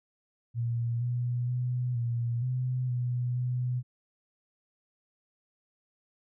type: tone with pitch steps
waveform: sine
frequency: 117.7 / 122 / 124.3 / 118.3 / 126.9 / 123.1 / 124.6 Hz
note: A#2 / B2 / B2 / A#2 / B2 / B2 / B2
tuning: +17 / -21 / +12 / +26 / +47 / -5 / +16 cents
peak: -27 dBFS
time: 0.54-3.83 s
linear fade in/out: 50 ms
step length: 470 ms
effects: none